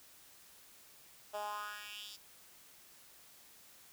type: tone with high-pass filter sweep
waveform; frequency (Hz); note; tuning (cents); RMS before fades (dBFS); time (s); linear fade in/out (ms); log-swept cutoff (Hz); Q
10% pulse; 207.7; G#3; 0; -44; 1.33-2.17; 20; 610 to 4600; 3.5
effects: white hiss -60 dBFS RMS until 3.92 s